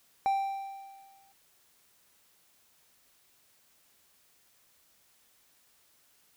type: tone with exponential decay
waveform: triangle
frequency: 784 Hz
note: G5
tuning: in tune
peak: -21 dBFS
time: 0.26-1.32 s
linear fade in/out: 0 ms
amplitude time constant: 230 ms
effects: white hiss -66 dBFS RMS until 6.36 s